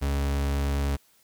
40% pulse tone, 70.1 Hz, C#2, 20 cents sharp, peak -23 dBFS, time 0.01-0.97 s, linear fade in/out 20 ms, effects white hiss -62 dBFS RMS until 1.23 s

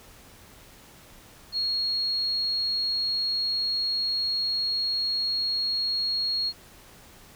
sine tone, 4300 Hz, C8, 47 cents sharp, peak -24 dBFS, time 1.52-6.53 s, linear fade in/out 50 ms, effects pink hiss -51 dBFS RMS until 7.35 s

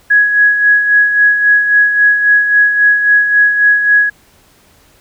sine tone with tremolo, 1670 Hz, G#6, 9 cents sharp, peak -4 dBFS, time 0.1-4.1 s, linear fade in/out 10 ms, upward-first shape sine, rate 3.7 Hz, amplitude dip 55%, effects pink hiss -48 dBFS RMS until 5 s

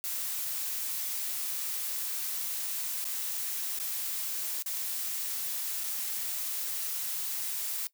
blue noise with dropouts, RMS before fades -34 dBFS, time 0.04-7.87 s, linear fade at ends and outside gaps 0 ms, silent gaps 3.043-3.052 / 3.788-3.799 / 4.623-4.661 / 5.836-5.84 s, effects noise-tail reverb RT60 0.1 s tail -18 dB re dry

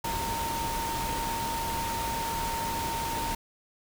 sine tone in noise, 918 Hz, A#5, 27 cents flat, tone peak -31 dBFS, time 0.04-3.35 s, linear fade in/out 5 ms, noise pink, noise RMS -34 dBFS, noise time 0.04-3.35 s, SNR 0 dB, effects none

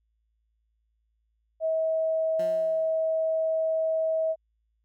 sine tone, 642 Hz, E5, 46 cents flat, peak -23 dBFS, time 1.6-4.36 s, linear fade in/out 50 ms
15% pulse tone with exponential decay, 176.4 Hz, F3, 18 cents sharp, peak -31 dBFS, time 2.39-3.13 s, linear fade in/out 5 ms, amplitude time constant 160 ms
effects added 55 Hz sine -70 dBFS peak until 4.84 s

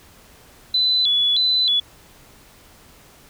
sine tone with vibrato, 3700 Hz, A#7, 14 cents flat, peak -15 dBFS, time 0.74-1.8 s, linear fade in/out 5 ms, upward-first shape square, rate 1.6 Hz, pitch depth 140 cents each way, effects pink hiss -49 dBFS RMS until 3.29 s

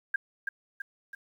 sine tone with echo, 1607 Hz, G6, 43 cents sharp, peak -23 dBFS, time 0.14-0.16 s, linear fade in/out 5 ms, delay 330 ms, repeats 3, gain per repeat -5 dB, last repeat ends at 1.15 s, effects 10-bit

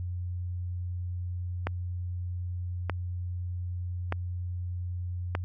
click train, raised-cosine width 0.5 ms, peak -14 dBFS, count 4, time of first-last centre 1.67-5.351 s, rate 0.815 Hz, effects added 89 Hz sine -31 dBFS peak until 5.44 s

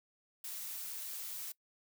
blue noise, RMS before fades -43 dBFS, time 0.44-1.52 s, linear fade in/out 5 ms, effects noise-tail reverb RT60 0.1 s tail -21 dB re dry

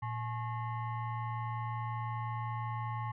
sine tone with frequency modulation, 115.7 Hz, A#2, 13 cents flat, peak -34 dBFS, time 0.02-3.12 s, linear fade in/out 10 ms, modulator 970 Hz, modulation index 1, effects none

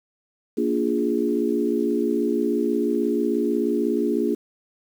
sine chord, Bb dominant seventh, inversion none, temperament equal with one note detuned, 233.1 / 289.5 / 349.2 / 415.3 Hz, Bb3 / D4 / F4 / Ab4, 0 / -25 / 0 / 0 cents, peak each -25 dBFS, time 0.57-4.35 s, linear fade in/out 10 ms, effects 8-bit

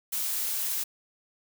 blue noise, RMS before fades -30 dBFS, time 0.12-0.84 s, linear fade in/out 10 ms, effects none

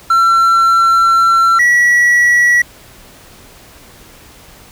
triangle tone pair in turn, 1352 / 1934.7 Hz, E6 / B6, +43 / -36 cents, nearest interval tritone, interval 621 cents, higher second, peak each -5 dBFS, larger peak neither, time 0.1-1.59 / 1.59-2.62 s, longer first, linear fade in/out 5 ms, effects pink hiss -40 dBFS RMS until 4.71 s

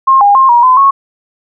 sine tone with pitch steps, 1067 / 811 / 1063 / 953 / 1021 / 1099 Hz, C6 / G#5 / C6 / A#5 / C6 / C#6, +34 / -41 / +27 / +38 / -43 / -15 cents, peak -3 dBFS, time 0.07-0.91 s, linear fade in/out 10 ms, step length 140 ms, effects none

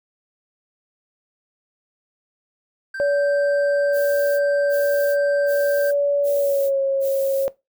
triangle tone, 1568 Hz, G6, in tune, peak -26 dBFS, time 2.94-5.91 s, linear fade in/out 5 ms
sine tone with pitch glide, 571 to 544.6 Hz, D5 to C#5, -49 to -31 cents, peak -16 dBFS, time 3-7.48 s, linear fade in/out 0 ms, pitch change -82 cents, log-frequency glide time 6.31-6.8 s
violet noise bursts, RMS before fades -35 dBFS, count 5, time 3.92-7.48 s, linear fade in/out 50 ms, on 480 ms, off 290 ms
effects noise-tail reverb RT60 0.2 s tail -19 dB re dry

